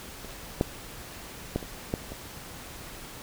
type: clicks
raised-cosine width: 2 ms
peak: -28 / -9 / -13 / -26 / -13 / -25 dBFS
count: 6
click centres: 0.247 / 0.611 / 1.56 / 1.628 / 1.939 / 2.12 s
effects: pink hiss -43 dBFS RMS until 3.22 s